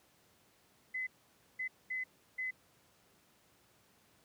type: tone bursts at uneven times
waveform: sine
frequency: 2027 Hz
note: B6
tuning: 45 cents sharp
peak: -35 dBFS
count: 4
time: 0.94-1.07 / 1.59-1.68 / 1.9-2.04 / 2.38-2.51 s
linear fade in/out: 10 ms
effects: pink hiss -68 dBFS RMS until 4.24 s + high-pass 100 Hz 12 dB/octave